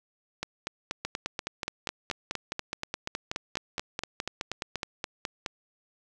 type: two click trains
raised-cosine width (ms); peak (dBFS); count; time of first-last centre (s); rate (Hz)
0.2; -14 / -14; 19 / 22; 0.43-4.757 / 1.05-5.462; 4.16 / 4.76
effects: none